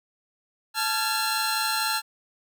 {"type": "tone cluster", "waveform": "sawtooth", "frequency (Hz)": [873, 1376, 1650, 4104], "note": ["A5", "F6", "G#6", "C8"], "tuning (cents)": [-14, -26, -12, -34], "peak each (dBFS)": [-25, -25, -30, -26], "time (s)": [0.74, 2.02], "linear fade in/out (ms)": 50, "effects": []}